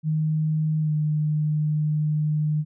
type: tone with pitch glide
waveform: sine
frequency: 155.56 to 152.09 Hz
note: D#3 to D#3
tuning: 0 to -39 cents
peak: -20 dBFS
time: 0.03-2.65 s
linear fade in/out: 50 ms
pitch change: -39 cents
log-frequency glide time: 0.81-0.92 s
effects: none